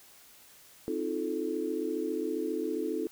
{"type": "chord", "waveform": "sine", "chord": "F dominant seventh", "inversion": "second", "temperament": "just", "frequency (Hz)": [261.9, 314.3, 349.2, 436.5], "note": ["C4", "Eb4", "F4", "A4"], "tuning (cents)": [2, 18, 0, -14], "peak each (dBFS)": [-38, -34, -36, -34], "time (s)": [0.88, 3.07], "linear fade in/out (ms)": 0, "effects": ["white hiss -56 dBFS RMS until 3.11 s"]}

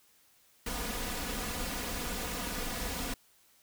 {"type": "noise with comb filter", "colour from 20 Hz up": "pink", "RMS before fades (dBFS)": -36, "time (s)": [0.66, 3.14], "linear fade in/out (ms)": 5, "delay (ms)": 4.1, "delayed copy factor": 0.6, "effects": ["white hiss -65 dBFS RMS until 3.62 s"]}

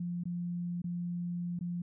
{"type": "tone with dropouts", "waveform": "sine", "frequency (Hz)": 174.61, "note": "F3", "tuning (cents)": 0, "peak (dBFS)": -33, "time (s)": [0, 1.82], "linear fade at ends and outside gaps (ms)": 5, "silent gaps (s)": [[0.237, 0.254], [0.819, 0.841], [1.591, 1.609]], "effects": []}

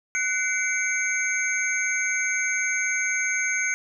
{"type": "tone cluster", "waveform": "sine", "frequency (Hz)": [1495, 2084, 2288, 6420], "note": ["F#6", "C7", "D7", "G8"], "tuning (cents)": [17, -7, -46, 40], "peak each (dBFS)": -28, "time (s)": [0.15, 3.74], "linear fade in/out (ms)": 0, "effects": []}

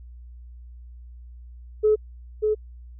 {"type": "tone with echo", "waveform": "sine", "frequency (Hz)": 428, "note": "A4", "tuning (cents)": -48, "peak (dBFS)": -14, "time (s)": [1.83, 1.96], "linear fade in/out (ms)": 20, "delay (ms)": 590, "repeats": 1, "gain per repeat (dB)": -4, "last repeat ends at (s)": 2.55, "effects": ["tanh soft clip ceiling -10 dBFS", "added 60 Hz sine -40 dBFS peak until 2.99 s"]}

